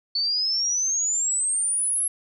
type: exponential sweep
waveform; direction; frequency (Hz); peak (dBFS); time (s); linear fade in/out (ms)
sine; up; 4435 to 11175; -21; 0.15-2.08; 5
effects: none